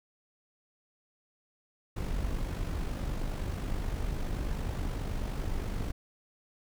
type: noise with amplitude modulation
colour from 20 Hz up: brown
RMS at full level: -31 dBFS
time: 1.96-5.92 s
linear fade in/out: 10 ms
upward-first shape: sine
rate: 49.5 Hz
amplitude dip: 45%
effects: none